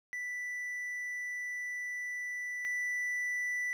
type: tone pair in turn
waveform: triangle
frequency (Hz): 1975.5 / 1975.5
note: B6 / B6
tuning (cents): 0 / 0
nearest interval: unison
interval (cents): 0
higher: neither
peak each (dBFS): -34 / -30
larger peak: second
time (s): 0.13-2.65 / 2.65-3.73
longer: first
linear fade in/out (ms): 0
effects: none